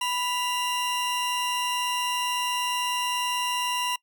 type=tone pair together; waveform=40% pulse; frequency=987.8 / 2794 Hz; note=B5 / F7; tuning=0 / 0 cents; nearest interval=octave + tritone; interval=1800 cents; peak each=-27 dBFS; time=0.01-3.96 s; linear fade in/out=5 ms; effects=noise-tail reverb RT60 0.1 s tail -24 dB re dry